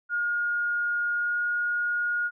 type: tone with pitch glide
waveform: sine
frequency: 1427 to 1435.3 Hz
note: F6 to F6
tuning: +37 to +47 cents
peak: -24 dBFS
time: 0.09-2.31 s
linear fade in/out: 50 ms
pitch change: +10 cents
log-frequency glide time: 1.14-1.39 s
effects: none